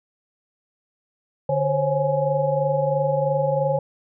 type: tone cluster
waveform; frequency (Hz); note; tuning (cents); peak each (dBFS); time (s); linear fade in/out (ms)
sine; 146.6 / 523 / 546 / 837; D3 / C5 / C#5 / G#5; -3 / -1 / -26 / +13; -25 / -26 / -21 / -27; 1.49-3.79; 5
effects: none